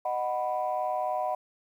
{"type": "chord", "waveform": "sine", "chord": "B major", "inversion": "first", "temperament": "just", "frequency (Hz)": [617.4, 740.8, 987.8], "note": ["D#5", "F#5", "B5"], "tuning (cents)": [-14, 2, 0], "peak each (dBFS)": [-31, -29, -33], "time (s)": [0.05, 1.35], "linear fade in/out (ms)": 5, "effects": ["tanh soft clip ceiling -19 dBFS", "10-bit"]}